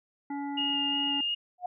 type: harmonic tone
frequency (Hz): 283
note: C#4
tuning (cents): +36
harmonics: 1 / 3 / 5 / 7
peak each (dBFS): -33 / -37 / -51 / -48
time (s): 0.3-1.21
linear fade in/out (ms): 5
type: tone with vibrato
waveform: sine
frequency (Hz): 2841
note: F7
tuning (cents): +29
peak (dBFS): -27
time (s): 0.57-1.35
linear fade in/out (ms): 10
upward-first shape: square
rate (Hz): 2.8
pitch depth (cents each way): 9
type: tone with exponential growth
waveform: sine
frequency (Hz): 721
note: F#5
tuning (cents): -45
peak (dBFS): -26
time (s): 1.58-1.66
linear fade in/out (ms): 5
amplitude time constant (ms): 16
effects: none